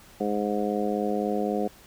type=harmonic tone; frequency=103.83 Hz; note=G#2; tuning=in tune; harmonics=2 / 3 / 4 / 5 / 6 / 7; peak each=-29 / -32 / -30 / -31 / -37 / -32 dBFS; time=0.2-1.68 s; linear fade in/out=10 ms; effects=pink hiss -52 dBFS RMS until 1.86 s